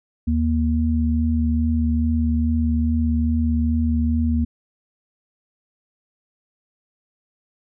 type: tone pair together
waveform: sine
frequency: 77.8 / 235.8 Hz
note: D#2 / A#3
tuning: 0 / +20 cents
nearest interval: octave + perfect fifth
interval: 1920 cents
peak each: -19 / -20 dBFS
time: 0.27-4.45 s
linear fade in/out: 10 ms
effects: none